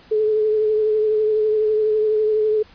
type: tone with vibrato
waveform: sine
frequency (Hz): 430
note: A4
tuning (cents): -40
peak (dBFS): -15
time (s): 0.11-2.63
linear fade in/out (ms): 10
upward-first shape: triangle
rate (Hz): 12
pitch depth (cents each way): 30
effects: pink hiss -49 dBFS RMS until 2.74 s + resampled to 11025 Hz